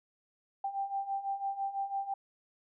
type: beating tone pair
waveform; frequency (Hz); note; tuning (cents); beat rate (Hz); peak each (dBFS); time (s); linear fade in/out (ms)
sine; 784 / 790; G5 / G5; 0 / +13; 6; -38 / -34; 0.64-2.14; 5
effects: none